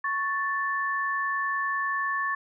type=tone pair together; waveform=sine; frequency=1107.5 / 1758 Hz; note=C#6 / A6; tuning=-2 / -2 cents; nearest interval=minor sixth; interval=800 cents; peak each=-28 dBFS; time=0.04-2.35 s; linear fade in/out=5 ms; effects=none